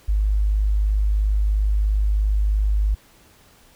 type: tone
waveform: sine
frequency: 51.5 Hz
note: G#1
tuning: 14 cents flat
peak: -16 dBFS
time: 0.08-2.95 s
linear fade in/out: 10 ms
effects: pink hiss -53 dBFS RMS until 3.75 s